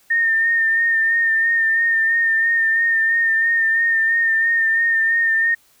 sine tone with vibrato, 1821 Hz, A#6, 41 cents flat, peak -14 dBFS, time 0.1-5.55 s, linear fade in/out 10 ms, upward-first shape sine, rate 3 Hz, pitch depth 27 cents each way, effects white hiss -56 dBFS RMS until 5.8 s

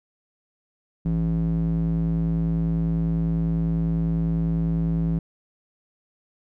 square tone with band-pass filter, 55 Hz, A1, in tune, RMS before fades -23 dBFS, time 1.05-5.19 s, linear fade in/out 5 ms, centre 180 Hz, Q 2.8, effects none

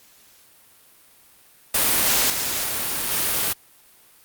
white noise with level steps, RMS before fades -19 / -25 / -22 dBFS, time 1.74-3.53 s, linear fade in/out 5 ms, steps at 2.3 / 3.11 s, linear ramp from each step 2 ms, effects white hiss -53 dBFS RMS until 4.24 s + Opus 48 kbps

